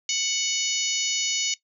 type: harmonic tone with a mistuned harmonic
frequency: 740 Hz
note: F#5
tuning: in tune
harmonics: 3 / 4 / 5 / 6 / 7 / 8 / 9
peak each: -32 / -29 / -33 / -32 / -32 / -29 / -29 dBFS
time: 0.09-1.54 s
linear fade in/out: 2 ms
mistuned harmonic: 9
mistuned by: +20 cents
effects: noise-tail reverb RT60 0.1 s tail -18 dB re dry